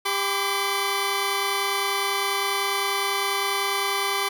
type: tone cluster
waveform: 15% pulse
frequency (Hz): 397 / 1015 / 1161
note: G4 / B5 / D6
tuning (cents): +22 / +47 / -20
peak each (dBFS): -21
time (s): 0.05-4.29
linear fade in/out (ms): 10
effects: none